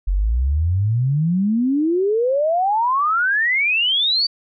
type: exponential sweep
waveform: sine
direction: up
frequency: 43.65 to 4655 Hz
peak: -15 dBFS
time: 0.07-4.27 s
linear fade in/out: 10 ms
effects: none